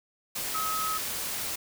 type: tone in noise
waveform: sine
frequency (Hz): 1278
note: D#6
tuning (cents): +46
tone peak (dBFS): -29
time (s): 0.54-0.98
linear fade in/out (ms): 10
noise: white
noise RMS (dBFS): -33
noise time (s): 0.35-1.56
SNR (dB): +1
effects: none